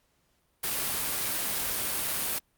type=noise; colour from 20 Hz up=white; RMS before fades=-30 dBFS; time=0.63-2.39 s; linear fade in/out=10 ms; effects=pink hiss -71 dBFS RMS until 2.57 s + Opus 48 kbps